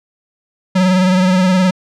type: tone with vibrato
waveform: square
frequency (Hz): 185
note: F#3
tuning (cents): 0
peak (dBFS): -10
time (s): 0.75-1.71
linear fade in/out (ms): 10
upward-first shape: triangle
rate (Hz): 19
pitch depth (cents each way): 53
effects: low-pass 6000 Hz 12 dB/octave